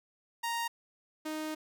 sawtooth tone pair in turn, 932.3 / 310.4 Hz, A#5 / D#4, 0 / -4 cents, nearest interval octave + perfect fifth, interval 1904 cents, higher first, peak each -28 / -31 dBFS, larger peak first, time 0.43-0.68 / 1.25-1.55 s, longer second, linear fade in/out 10 ms, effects none

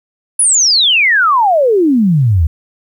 sine exponential sweep, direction down, 10548 to 73.42 Hz, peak -7 dBFS, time 0.39-2.47 s, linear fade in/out 5 ms, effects 8-bit

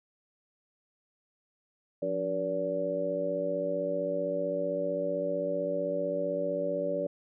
harmonic tone with a mistuned harmonic, 95.6 Hz, G2, 43 cents flat, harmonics 2 / 3 / 4 / 5 / 6, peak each -40 / -38 / -40 / -35 / -30 dBFS, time 2.02-7.07 s, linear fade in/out 5 ms, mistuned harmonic 2, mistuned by -150 cents, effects none

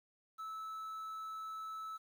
triangle tone with quantisation, 1306 Hz, E6, 17 cents flat, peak -40 dBFS, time 0.38-1.98 s, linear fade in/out 20 ms, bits 11, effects none

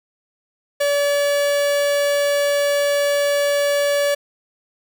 45% pulse tone, 573 Hz, D5, 43 cents flat, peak -16 dBFS, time 0.8-4.15 s, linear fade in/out 10 ms, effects none

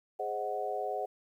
sine chord, Ab dominant seventh, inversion none, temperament equal, 415.3 / 523.3 / 622.3 / 740 Hz, Ab4 / C5 / Eb5 / Gb5, 0 / 0 / 0 / 0 cents, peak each -38 / -39 / -39 / -35 dBFS, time 0.19-1.06 s, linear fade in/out 10 ms, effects 11-bit

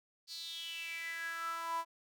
sawtooth tone with high-pass filter sweep, 331.9 Hz, E4, 12 cents sharp, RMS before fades -41 dBFS, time 0.27-1.85 s, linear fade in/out 50 ms, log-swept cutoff 4600 to 900 Hz, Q 7.8, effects none

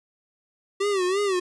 square tone with vibrato, 385 Hz, G4, 31 cents flat, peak -22 dBFS, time 0.8-1.4 s, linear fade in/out 10 ms, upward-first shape sine, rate 3 Hz, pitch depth 120 cents each way, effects resampled to 22050 Hz

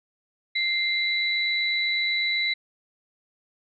sine tone pair together, 2093 / 3954 Hz, C7 / B7, 0 / +1 cents, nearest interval major seventh, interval 1101 cents, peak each -24 / -26 dBFS, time 0.55-2.54 s, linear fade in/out 10 ms, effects none

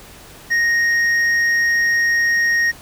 triangle tone with hard clipping, 1866 Hz, A#6, 1 cent sharp, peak -15 dBFS, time 0.5-2.72 s, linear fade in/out 20 ms, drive 8 dB, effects pink hiss -41 dBFS RMS until 2.81 s

